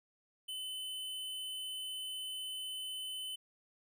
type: tone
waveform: square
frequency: 3032 Hz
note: F#7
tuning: 42 cents sharp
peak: -40 dBFS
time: 0.48-3.36 s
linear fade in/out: 10 ms
effects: none